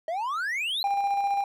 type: exponential sweep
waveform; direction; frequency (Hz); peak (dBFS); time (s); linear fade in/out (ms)
triangle; up; 623 to 4200; -25; 0.08-0.83; 2
type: tone with tremolo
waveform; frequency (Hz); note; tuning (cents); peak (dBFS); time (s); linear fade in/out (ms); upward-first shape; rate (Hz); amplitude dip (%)
triangle; 800; G5; +35; -20; 0.84-1.44; 2; square; 15; 30
effects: none